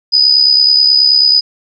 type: tone with amplitude modulation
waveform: sine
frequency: 4978 Hz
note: D#8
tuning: in tune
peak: -3 dBFS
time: 0.12-1.41 s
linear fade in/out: 20 ms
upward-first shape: sine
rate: 69.3 Hz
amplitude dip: 60%
effects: none